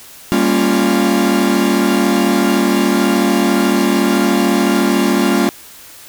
45% pulse chord, G half-diminished seventh, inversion none, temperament equal with one note detuned, 199.31 / 233.1 / 277.2 / 349.2 Hz, G3 / Bb3 / Db4 / F4, +29 / 0 / 0 / 0 cents, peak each -17 dBFS, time 0.32-5.49 s, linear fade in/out 0 ms, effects white hiss -38 dBFS RMS until 6.08 s

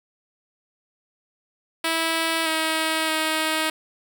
5% pulse tone with pitch steps, 326.6 / 318.6 / 315.3 Hz, E4 / D#4 / D#4, -16 / +41 / +23 cents, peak -10 dBFS, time 1.84-3.7 s, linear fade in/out 5 ms, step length 620 ms, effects none

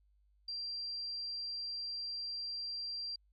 sine tone, 4730 Hz, D8, 12 cents sharp, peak -38 dBFS, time 0.48-3.16 s, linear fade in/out 5 ms, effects added 50 Hz sine -67 dBFS peak until 3.32 s

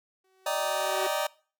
sawtooth tone with exponential growth, 377.7 Hz, F#4, 36 cents sharp, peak -25 dBFS, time 0.24-1.07 s, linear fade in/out 5 ms, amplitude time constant 180 ms
sawtooth chord, Eb major seventh, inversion third, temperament just, 583.4 / 622.3 / 777.8 / 933.4 Hz, D5 / Eb5 / G5 / Bb5, -12 / 0 / -14 / +2 cents, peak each -27 / -27 / -30 / -30 dBFS, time 0.46-1.27 s, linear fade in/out 5 ms
effects noise-tail reverb RT60 0.4 s tail -22 dB re dry

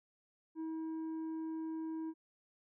sine tone with tanh clipping, 320.6 Hz, E4, 48 cents flat, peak -39 dBFS, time 0.55-2.14 s, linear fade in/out 50 ms, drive 5 dB, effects none

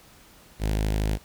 sawtooth tone with notch filter, 52.5 Hz, G#1, 19 cents sharp, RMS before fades -25 dBFS, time 0.59-1.19 s, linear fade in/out 50 ms, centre 1200 Hz, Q 1.7, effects pink hiss -53 dBFS RMS until 1.24 s

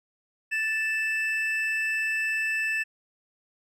triangle tone pair together, 1760 / 2637 Hz, A6 / E7, 0 / 0 cents, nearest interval perfect fifth, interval 700 cents, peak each -26 dBFS, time 0.51-2.84 s, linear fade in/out 20 ms, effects resampled to 32000 Hz

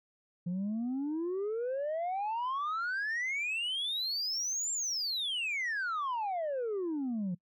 sine exponential two-way sweep, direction up then down, 171 to 7459 to 171 Hz, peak -29 dBFS, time 0.46-7.35 s, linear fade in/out 10 ms, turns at 4.72 s, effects noise-tail reverb RT60 0.1 s tail -25 dB re dry + tanh soft clip ceiling -30 dBFS

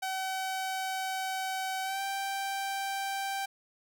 sawtooth tone with pitch glide, 760 to 783.6 Hz, F#5 to G5, +46 to -1 cents, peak -28 dBFS, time 0.02-3.46 s, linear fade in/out 10 ms, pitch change +53 cents, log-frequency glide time 1.83-2.01 s, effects none

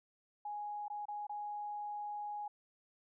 sine tone with dropouts, 830.6 Hz, G#5, in tune, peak -39 dBFS, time 0.45-2.48 s, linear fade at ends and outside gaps 5 ms, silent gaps 0.882-0.9 / 1.055-1.083 / 1.269-1.294 s, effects none

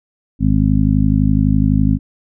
harmonic tone, 51.91 Hz, G#1, in tune, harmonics 1 / 2 / 3 / 4 / 5, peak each -17 / -17 / -17 / -17 / -17 dBFS, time 0.39-1.99 s, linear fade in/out 50 ms, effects none

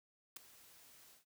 white noise with ADSR envelope, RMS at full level -43 dBFS, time 0.36-1.25 s, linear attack 7 ms, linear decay 6 ms, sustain -19 dB, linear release 130 ms, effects none

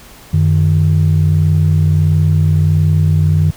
sine tone pair together, 92.5 / 154 Hz, F#2 / D#3, 0 / -17 cents, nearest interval major sixth, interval 883 cents, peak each -10 dBFS, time 0.33-3.51 s, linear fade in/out 10 ms, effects tanh soft clip ceiling -3 dBFS + pink hiss -39 dBFS RMS until 3.56 s

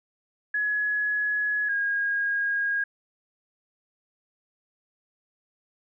sine tone pair in turn, 1687 / 1633.3 Hz, G#6 / G#6, +27 / -29 cents, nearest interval minor second, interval 56 cents, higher first, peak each -23 dBFS, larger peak neither, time 0.54-1.69 / 1.69-2.84 s, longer neither, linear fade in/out 5 ms, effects none

